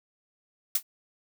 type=noise with exponential decay; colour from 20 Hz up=blue; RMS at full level=-18 dBFS; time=0.75-0.83 s; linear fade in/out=5 ms; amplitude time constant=16 ms; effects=none